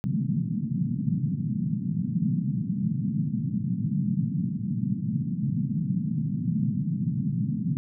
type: band-pass noise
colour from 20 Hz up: white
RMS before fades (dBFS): -27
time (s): 0.04-7.77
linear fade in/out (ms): 0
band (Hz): 120 to 220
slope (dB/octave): 48
effects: none